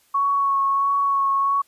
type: tone with vibrato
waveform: sine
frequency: 1108.7 Hz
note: C#6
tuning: in tune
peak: -17 dBFS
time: 0.14-1.62 s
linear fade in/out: 10 ms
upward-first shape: sine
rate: 1.5 Hz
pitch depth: 17 cents each way
effects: white hiss -60 dBFS RMS until 1.67 s + resampled to 32000 Hz